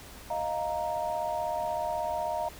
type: chord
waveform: sine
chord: Eb suspended second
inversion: none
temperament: equal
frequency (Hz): 622.3 / 698.5 / 932.3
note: Eb5 / F5 / Bb5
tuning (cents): 0 / 0 / 0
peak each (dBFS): -33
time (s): 0.3-2.49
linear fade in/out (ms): 5
effects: added 61 Hz sine -53 dBFS peak until 2.59 s + pink hiss -48 dBFS RMS until 2.59 s